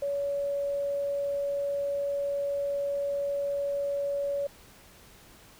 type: tone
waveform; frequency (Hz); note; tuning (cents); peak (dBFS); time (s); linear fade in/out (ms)
sine; 565; C#5; +33; -27; 0.02-4.47; 5
effects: pink hiss -54 dBFS RMS until 5.59 s